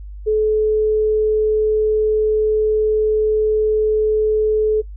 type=tone; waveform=sine; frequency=430.6 Hz; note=A4; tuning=37 cents flat; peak=-13 dBFS; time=0.26-4.82 s; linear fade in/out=20 ms; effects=noise-tail reverb RT60 0.1 s tail -24 dB re dry + added 50 Hz sine -30 dBFS peak until 4.96 s